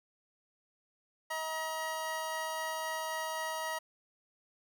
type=tone pair together; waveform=25% pulse; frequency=636.6 / 953 Hz; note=D#5 / A#5; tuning=+39 / +38 cents; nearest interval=perfect fifth; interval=699 cents; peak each=-35 / -33 dBFS; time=1.3-3.79 s; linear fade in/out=10 ms; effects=none